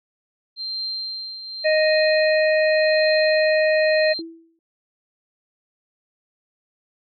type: tone with tremolo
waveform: sine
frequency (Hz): 4155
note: C8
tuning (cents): -13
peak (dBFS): -24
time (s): 0.56-4.22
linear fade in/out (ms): 50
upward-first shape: triangle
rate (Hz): 0.88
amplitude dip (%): 65
type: harmonic tone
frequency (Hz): 622.3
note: D#5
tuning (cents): 0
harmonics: 1 / 3 / 4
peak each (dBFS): -16 / -23 / -27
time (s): 1.64-4.14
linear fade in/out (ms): 20
type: tone with exponential decay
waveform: sine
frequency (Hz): 329.6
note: E4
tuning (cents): 0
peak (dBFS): -26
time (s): 4.19-4.59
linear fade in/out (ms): 1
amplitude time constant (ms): 85
effects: none